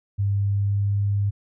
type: tone with pitch glide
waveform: sine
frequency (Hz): 100 to 100.99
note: G2 to G#2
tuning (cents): +35 to -48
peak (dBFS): -19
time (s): 0.18-1.31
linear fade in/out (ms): 20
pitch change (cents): +17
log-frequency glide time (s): 0.33-0.97
effects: none